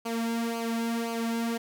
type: tone with flanger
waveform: sawtooth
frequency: 230.5 Hz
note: A#3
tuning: 19 cents flat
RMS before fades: -30 dBFS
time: 0.05-1.58 s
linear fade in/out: 10 ms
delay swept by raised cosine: 0.54 to 2.74 ms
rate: 1.9 Hz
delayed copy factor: -0.7
effects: none